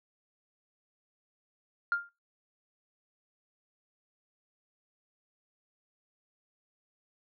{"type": "tone with exponential decay", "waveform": "sine", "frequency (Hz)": 1401, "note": "F6", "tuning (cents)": 5, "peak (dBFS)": -21, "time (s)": [1.92, 2.09], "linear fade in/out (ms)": 1, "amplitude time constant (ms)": 36, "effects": ["noise-tail reverb RT60 0.3 s tail -22 dB re dry", "tanh soft clip ceiling -20 dBFS"]}